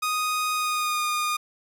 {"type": "tone with pitch glide", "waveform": "sawtooth", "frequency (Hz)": [1244.5, 1221], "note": ["D#6", "D#6"], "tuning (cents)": [0, -33], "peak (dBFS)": -20, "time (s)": [0.02, 1.37], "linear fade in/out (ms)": 10, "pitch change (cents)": -33, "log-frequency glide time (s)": [0.54, 1.03], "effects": []}